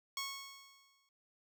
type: tone with exponential decay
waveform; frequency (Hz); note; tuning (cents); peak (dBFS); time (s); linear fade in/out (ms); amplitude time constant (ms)
10% pulse; 1100; C#6; -14; -28; 0.17-1.09; 2; 200
effects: none